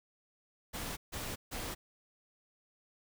pink noise bursts, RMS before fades -40 dBFS, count 3, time 0.73-1.75 s, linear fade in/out 20 ms, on 240 ms, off 150 ms, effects none

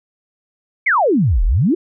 sine exponential two-way sweep, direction down then up, 2327 to 34.91 to 383.3 Hz, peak -11 dBFS, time 0.86-1.75 s, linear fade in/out 10 ms, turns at 1.44 s, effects none

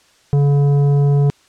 triangle tone with tanh clipping, 142.5 Hz, C#3, 48 cents sharp, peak -12 dBFS, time 0.33-1.3 s, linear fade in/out 0 ms, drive 14 dB, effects white hiss -53 dBFS RMS until 1.48 s + low-pass 7000 Hz 12 dB/octave

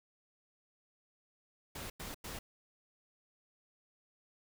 pink noise bursts, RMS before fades -44 dBFS, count 3, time 1.75-2.39 s, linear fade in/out 5 ms, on 150 ms, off 95 ms, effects none

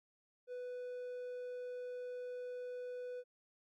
triangle tone, 495.9 Hz, B4, 7 cents sharp, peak -40 dBFS, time 0.47-3.24 s, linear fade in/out 50 ms, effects AAC 64 kbps

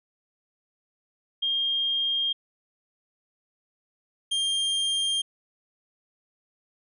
sine / 45% pulse tone pair in turn, 3218 / 3198 Hz, G7 / G7, +45 / +34 cents, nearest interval unison, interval 11 cents, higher first, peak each -23 dBFS, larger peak neither, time 1.42-2.33 / 4.31-5.22 s, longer neither, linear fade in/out 10 ms, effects resampled to 24000 Hz

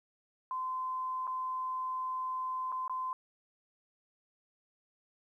sine tone with dropouts, 1030 Hz, C6, 28 cents flat, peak -33 dBFS, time 0.51-3.13 s, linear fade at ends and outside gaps 1 ms, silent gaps 1.27-1.276 / 2.719-2.724 / 2.879-2.896 s, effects 12-bit

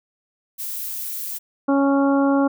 violet noise, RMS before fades -29 dBFS, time 0.58-1.39 s, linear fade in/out 20 ms
harmonic tone, 277.2 Hz, C#4, in tune, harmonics 1 / 2 / 3 / 4 / 5, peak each -16 / -22 / -26 / -28 / -30 dBFS, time 1.68-2.48 s, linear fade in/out 10 ms
effects none

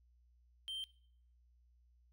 triangle tone, 3136 Hz, G7, in tune, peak -39 dBFS, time 0.68-0.84 s, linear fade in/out 0 ms, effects noise-tail reverb RT60 0.6 s tail -19 dB re dry + added 60 Hz sine -66 dBFS peak until 2.12 s

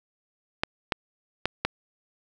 clicks, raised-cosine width 0.3 ms, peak -7 dBFS, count 4, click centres 0.635 / 0.922 / 1.456 / 1.65 s, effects 8-bit

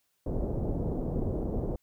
pink low-pass noise, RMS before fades -31 dBFS, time 0.26-1.76 s, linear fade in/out 5 ms, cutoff 590 Hz, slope 24 dB/octave, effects white hiss -75 dBFS RMS until 1.82 s

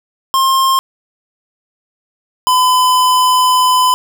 square tone pair in turn, 1063 / 1010.2 Hz, C6 / B5, +27 / +39 cents, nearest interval minor second, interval 88 cents, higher first, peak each -10 / -9 dBFS, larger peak second, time 0.34-0.79 / 2.47-3.94 s, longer second, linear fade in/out 0 ms, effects none

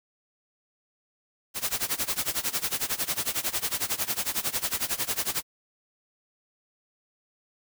white noise with tremolo, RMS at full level -26 dBFS, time 1.54-5.43 s, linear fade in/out 50 ms, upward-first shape sine, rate 11 Hz, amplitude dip 90%, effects none

